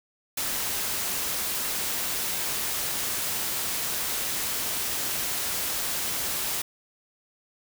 white noise, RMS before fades -29 dBFS, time 0.37-6.62 s, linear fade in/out 5 ms, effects none

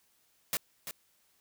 white noise with echo, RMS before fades -31 dBFS, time 0.53-0.57 s, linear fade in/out 0 ms, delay 340 ms, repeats 1, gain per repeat -9 dB, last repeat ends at 0.91 s, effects white hiss -70 dBFS RMS until 1.4 s

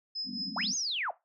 sine tone with tremolo, 5100 Hz, D#8, 42 cents sharp, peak -31 dBFS, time 0.15-0.81 s, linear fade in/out 10 ms, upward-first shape triangle, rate 4.6 Hz, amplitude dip 80%
pink band-pass noise, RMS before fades -41 dBFS, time 0.24-0.75 s, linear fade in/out 50 ms, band 180 to 270 Hz, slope 96 dB/octave
sine linear two-way sweep, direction up then down, 567 to 6630 to 567 Hz, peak -30 dBFS, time 0.56-1.11 s, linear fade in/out 5 ms, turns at 0.75 s
effects noise-tail reverb RT60 0.2 s tail -17 dB re dry

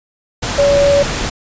sine tone in noise, 567 Hz, C#5, 39 cents sharp, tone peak -8 dBFS, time 0.58-1.03 s, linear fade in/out 10 ms, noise pink, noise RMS -19 dBFS, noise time 0.42-1.3 s, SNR +8 dB, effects resampled to 16000 Hz

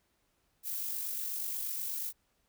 violet noise with amplitude modulation, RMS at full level -35 dBFS, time 0.63-2.13 s, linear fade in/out 50 ms, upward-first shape sine, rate 48.3 Hz, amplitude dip 35%, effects pink hiss -75 dBFS RMS until 2.48 s

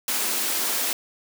white high-pass noise, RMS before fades -25 dBFS, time 0.08-0.93 s, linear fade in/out 2 ms, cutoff 200 Hz, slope 48 dB/octave, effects none

